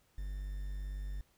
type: tone with quantisation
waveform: triangle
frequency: 49 Hz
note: G1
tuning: in tune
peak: -35 dBFS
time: 0.18-1.21 s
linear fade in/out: 0 ms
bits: 10
effects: pink hiss -71 dBFS RMS until 1.37 s